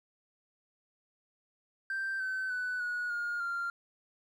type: tone with pitch steps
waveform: triangle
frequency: 1568 / 1530.4 / 1493.7 / 1457.9 / 1423 / 1388.9 Hz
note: G6 / G6 / F#6 / F#6 / F6 / F6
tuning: 0 / -42 / +16 / -26 / +32 / -10 cents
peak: -29 dBFS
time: 1.9-3.7 s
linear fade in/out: 2 ms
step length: 300 ms
effects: tanh soft clip ceiling -28 dBFS